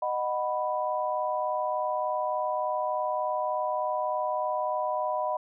sine chord, B major, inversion first, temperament just, 617.4 / 740.8 / 987.8 Hz, D#5 / F#5 / B5, -14 / +2 / 0 cents, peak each -30 / -32 / -30 dBFS, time 0.02-5.37 s, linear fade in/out 5 ms, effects none

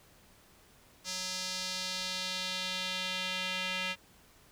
square tone with band-pass filter sweep, 185 Hz, F#3, in tune, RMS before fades -36 dBFS, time 1.04-3.96 s, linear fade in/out 50 ms, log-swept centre 5400 to 2800 Hz, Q 2.1, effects pink hiss -61 dBFS RMS until 4.51 s

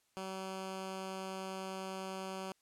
10% pulse tone, 190 Hz, F#3, 46 cents sharp, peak -32 dBFS, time 0.17-2.52 s, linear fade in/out 0 ms, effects white hiss -75 dBFS RMS until 2.61 s + low-pass 11000 Hz 12 dB/octave

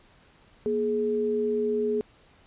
sine tone pair together, 237.2 / 421.5 Hz, A#3 / G#4, +30 / +26 cents, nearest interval minor seventh, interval 996 cents, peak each -30 / -24 dBFS, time 0.66-2.01 s, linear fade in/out 0 ms, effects pink hiss -58 dBFS RMS until 2.46 s + resampled to 8000 Hz

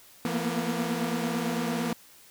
sawtooth tone cluster, 169.3 / 227.2 / 236.3 / 245.1 Hz, E3 / A#3 / A#3 / B3, +46 / -44 / +24 / -13 cents, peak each -29 dBFS, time 0.25-1.93 s, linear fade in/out 2 ms, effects white hiss -54 dBFS RMS until 2.3 s

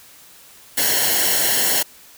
white noise with comb filter, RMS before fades -18 dBFS, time 0.77-1.83 s, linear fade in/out 10 ms, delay 0.82 ms, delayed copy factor -0.7, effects white hiss -46 dBFS RMS until 2.17 s

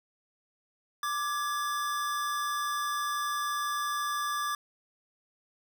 square tone pair together, 1178 / 1683.8 Hz, D6 / G#6, +5 / +23 cents, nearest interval tritone, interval 618 cents, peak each -31 / -37 dBFS, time 1.03-4.55 s, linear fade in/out 2 ms, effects 10-bit

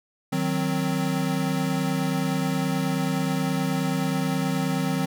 square chord, C diminished, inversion first, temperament equal, 155.56 / 185 / 261.6 Hz, Eb3 / Gb3 / C4, 0 / 0 / 0 cents, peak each -28 dBFS, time 0.32-5.06 s, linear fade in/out 10 ms, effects none

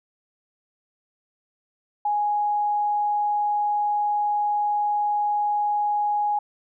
sine tone, 830.6 Hz, G#5, in tune, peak -20 dBFS, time 2.05-6.39 s, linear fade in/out 5 ms, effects none

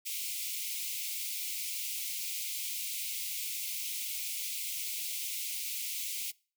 white high-pass noise, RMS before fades -37 dBFS, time 0.05-6.32 s, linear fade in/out 20 ms, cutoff 2100 Hz, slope 96 dB/octave, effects noise-tail reverb RT60 0.4 s tail -24 dB re dry

